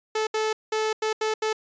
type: tone bursts at uneven times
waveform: sawtooth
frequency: 435.2 Hz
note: A4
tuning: 19 cents flat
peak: -19 dBFS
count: 6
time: 0.15-0.27 / 0.34-0.53 / 0.72-0.93 / 1.02-1.13 / 1.21-1.34 / 1.42-1.53 s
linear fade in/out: 5 ms
effects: resampled to 16000 Hz